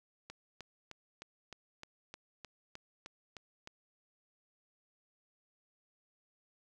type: click train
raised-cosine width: 0.2 ms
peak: -29 dBFS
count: 12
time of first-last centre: 0.3-3.674 s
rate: 3.26 Hz
effects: none